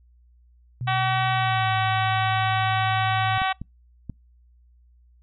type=tone with pitch glide; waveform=sine; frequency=123.47 to 110.64 Hz; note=B2 to A2; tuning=0 to +10 cents; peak=-26 dBFS; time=0.81-3.38 s; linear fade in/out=0 ms; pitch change=-190 cents; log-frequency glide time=1.32-1.74 s
type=harmonic tone; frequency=380 Hz; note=F#4; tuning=46 cents sharp; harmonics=2 / 3 / 4 / 5 / 6 / 7 / 8 / 9 / 10; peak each=-24 / -28 / -30 / -32 / -34 / -35 / -36 / -37 / -38 dBFS; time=0.87-3.53 s; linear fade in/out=10 ms
type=clicks; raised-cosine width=5 ms; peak=-20 dBFS; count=3; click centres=3.418 / 3.616 / 4.097 s
effects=noise-tail reverb RT60 0.2 s tail -26 dB re dry + added 60 Hz sine -53 dBFS peak until 5.22 s